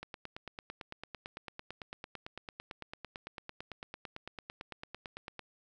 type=click train; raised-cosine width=0.3 ms; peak=-26 dBFS; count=49; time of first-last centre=0.03-5.393 s; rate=8.95 Hz; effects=none